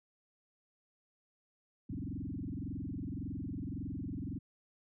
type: tone with frequency modulation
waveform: sine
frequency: 183.2 Hz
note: F#3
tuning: 17 cents flat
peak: -37 dBFS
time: 1.89-4.39 s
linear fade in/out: 10 ms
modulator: 21.8 Hz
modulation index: 5.2
effects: none